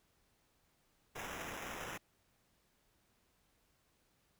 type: noise with sample-and-hold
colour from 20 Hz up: blue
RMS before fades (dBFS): -45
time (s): 1.15-1.98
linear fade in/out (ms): 10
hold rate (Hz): 4410
effects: pink hiss -75 dBFS RMS until 4.39 s